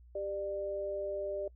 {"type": "tone pair together", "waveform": "sine", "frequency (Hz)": [394.6, 596], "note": ["G4", "D5"], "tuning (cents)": [11, 25], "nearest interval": "perfect fifth", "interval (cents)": 714, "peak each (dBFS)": [-39, -35], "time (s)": [0.15, 1.48], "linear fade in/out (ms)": 5, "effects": ["noise-tail reverb RT60 0.1 s tail -24 dB re dry", "added 60 Hz sine -54 dBFS peak until 1.55 s"]}